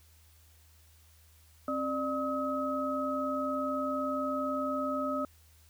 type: tone cluster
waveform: sine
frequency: 266.4 / 596 / 1275 Hz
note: C4 / D5 / D#6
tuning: +31 / +25 / +42 cents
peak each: -34 / -34 / -34 dBFS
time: 1.68-5.25 s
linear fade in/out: 2 ms
effects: added 79 Hz sine -59 dBFS peak until 5.69 s + white hiss -64 dBFS RMS until 5.69 s